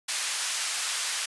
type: band-pass noise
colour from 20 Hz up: white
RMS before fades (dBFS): -30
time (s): 0.08-1.26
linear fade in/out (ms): 10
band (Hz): 1100 to 9400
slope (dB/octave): 12
effects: resampled to 24000 Hz